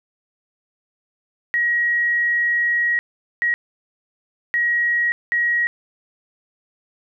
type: tone bursts at uneven times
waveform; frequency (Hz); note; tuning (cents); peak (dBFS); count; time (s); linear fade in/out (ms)
sine; 1900; A#6; +33; -16; 4; 1.54-2.99 / 3.42-3.54 / 4.54-5.12 / 5.32-5.67; 0
effects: none